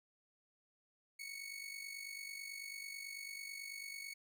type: tone with amplitude modulation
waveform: sawtooth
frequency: 2217 Hz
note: C#7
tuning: in tune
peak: -39 dBFS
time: 1.19-4.14 s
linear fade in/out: 10 ms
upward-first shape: sine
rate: 49.1 Hz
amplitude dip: 65%
effects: none